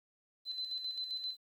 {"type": "tone with tremolo", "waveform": "sine", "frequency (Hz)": 4042, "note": "B7", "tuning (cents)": 39, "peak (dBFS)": -35, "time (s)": [0.45, 1.37], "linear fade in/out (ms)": 50, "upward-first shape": "square", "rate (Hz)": 7.6, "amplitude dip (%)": 50, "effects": ["11-bit"]}